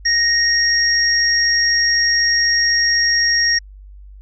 sine tone pair together, 1864.7 / 5588 Hz, A#6 / F8, 0 / 0 cents, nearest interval octave + perfect fifth, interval 1900 cents, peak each -16 / -15 dBFS, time 0.05-3.59 s, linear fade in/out 10 ms, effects added 49 Hz sine -36 dBFS peak until 4.21 s

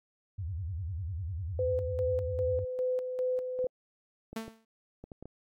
sine tone with vibrato, 87.31 Hz, F2, in tune, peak -33 dBFS, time 0.38-2.65 s, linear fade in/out 10 ms, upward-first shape sine, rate 10 Hz, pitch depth 260 cents each way
sine tone with tremolo, 507 Hz, B4, 45 cents sharp, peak -27 dBFS, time 1.59-3.67 s, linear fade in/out 2 ms, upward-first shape square, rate 2.5 Hz, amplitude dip 50%
clicks, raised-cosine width 2 ms, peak -31 dBFS, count 7, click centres 3.643 / 4.33 / 4.48 / 5.04 / 5.118 / 5.226 / 5.256 s
sawtooth tone with exponential decay, 223.6 Hz, A3, 28 cents sharp, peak -28 dBFS, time 4.36-4.65 s, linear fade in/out 5 ms, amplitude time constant 63 ms
effects AAC 64 kbps

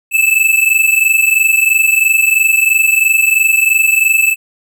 square tone pair together, 2614 / 2637 Hz, E7 / E7, -15 / 0 cents, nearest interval unison, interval 15 cents, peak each -12 dBFS, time 0.11-4.36 s, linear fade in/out 50 ms, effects none

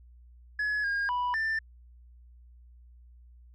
sine tone with pitch steps, 1694 / 1623 / 984 / 1780 Hz, G#6 / G#6 / B5 / A6, +34 / -40 / -7 / +20 cents, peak -24 dBFS, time 0.59-1.59 s, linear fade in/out 5 ms, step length 250 ms, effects tanh soft clip ceiling -26 dBFS + added 60 Hz sine -51 dBFS peak until 3.54 s

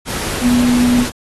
sine tone in noise, 244.6 Hz, B3, 16 cents flat, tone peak -10 dBFS, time 0.41-1.06 s, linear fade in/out 50 ms, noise pink, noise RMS -22 dBFS, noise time 0.05-1.12 s, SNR +9 dB, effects AAC 32 kbps

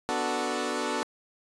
15% pulse chord, B minor seventh, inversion none, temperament equal, 246.9 / 293.7 / 370 / 440 Hz, B3 / D4 / F#4 / A4, 0 / 0 / 0 / 0 cents, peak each -27 dBFS, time 0.09-1.03 s, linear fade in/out 0 ms, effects resampled to 22050 Hz

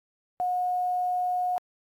sine tone with quantisation, 724 Hz, F#5, 38 cents flat, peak -24 dBFS, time 0.4-1.58 s, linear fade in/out 0 ms, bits 9, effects AAC 64 kbps

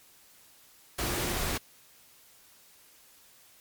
sine tone in noise, 349.2 Hz, F4, in tune, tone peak -40 dBFS, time 1.01-1.33 s, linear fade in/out 10 ms, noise pink, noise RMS -31 dBFS, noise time 0.98-1.58 s, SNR -12 dB, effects white hiss -58 dBFS RMS until 3.6 s + MP3 96 kbps

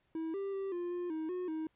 triangle tone with pitch steps, 323 / 394 / 389.7 / 350.6 / 353.3 / 316.2 / 362.7 / 316.1 Hz, E4 / G4 / G4 / F4 / F4 / D#4 / F#4 / D#4, -35 / +9 / -10 / +7 / +20 / +28 / -34 / +27 cents, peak -33 dBFS, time 0.15-1.67 s, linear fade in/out 2 ms, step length 190 ms, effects pink hiss -75 dBFS RMS until 1.75 s + resampled to 8000 Hz

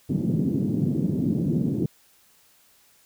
pink band-pass noise, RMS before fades -24 dBFS, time 0.09-1.86 s, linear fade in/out 5 ms, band 140 to 300 Hz, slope 24 dB/octave, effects white hiss -59 dBFS RMS until 3.05 s

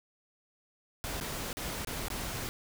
pink noise with dropouts, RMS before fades -37 dBFS, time 1.04-2.49 s, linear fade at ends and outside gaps 0 ms, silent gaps 1.201-1.211 / 1.529-1.57 / 1.848-1.872 / 2.083-2.102 s, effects none

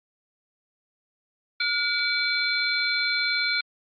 sine tone cluster, 1434 / 2290 / 3501 / 4129 Hz, F6 / D7 / A7 / C8, +45 / -44 / -9 / -24 cents, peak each -28 / -26 / -33 / -27 dBFS, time 1.6-3.61 s, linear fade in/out 5 ms, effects Opus 32 kbps

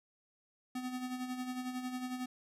square tone with tremolo, 252.5 Hz, B3, 39 cents sharp, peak -36 dBFS, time 0.75-2.26 s, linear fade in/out 5 ms, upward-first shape sine, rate 11 Hz, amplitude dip 55%, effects resampled to 32000 Hz

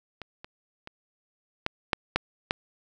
clicks, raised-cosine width 0.3 ms, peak -22 / -25 / -24 / -10 / -6 / -6 / -8 dBFS, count 7, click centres 0.217 / 0.445 / 0.874 / 1.664 / 1.932 / 2.16 / 2.509 s, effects none

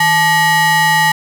square ring-modulated tone, 513 Hz, C5, 34 cents flat, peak -7 dBFS, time 0-1.12 s, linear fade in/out 5 ms, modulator 1380 Hz, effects none

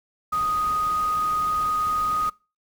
sine tone in noise, 1244.5 Hz, D#6, in tune, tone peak -21 dBFS, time 0.32-2.3 s, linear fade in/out 10 ms, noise pink, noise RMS -39 dBFS, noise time 0.32-2.3 s, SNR +15 dB, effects noise-tail reverb RT60 0.3 s tail -23 dB re dry

